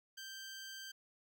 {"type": "tone", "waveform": "15% pulse", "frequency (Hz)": 1568, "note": "G6", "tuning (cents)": 0, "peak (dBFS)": -40, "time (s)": [0.17, 0.92], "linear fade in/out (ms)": 10, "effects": []}